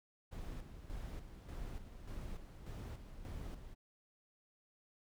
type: noise with tremolo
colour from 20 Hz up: brown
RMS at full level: -45 dBFS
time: 0.31-3.75 s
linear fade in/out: 20 ms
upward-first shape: square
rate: 1.7 Hz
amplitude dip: 55%
effects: none